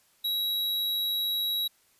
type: tone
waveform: square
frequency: 3869 Hz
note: B7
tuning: 36 cents flat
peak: -27 dBFS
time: 0.24-1.68 s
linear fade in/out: 10 ms
effects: white hiss -65 dBFS RMS until 1.99 s + resampled to 32000 Hz